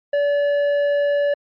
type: tone with tanh clipping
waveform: sine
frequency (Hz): 575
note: D5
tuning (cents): -37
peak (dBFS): -17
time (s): 0.13-1.34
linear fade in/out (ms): 5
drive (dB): 8
effects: MP3 32 kbps